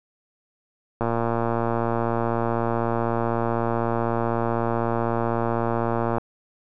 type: click train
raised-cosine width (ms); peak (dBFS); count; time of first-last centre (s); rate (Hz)
1; -10; 601; 1.01-6.182; 116
effects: none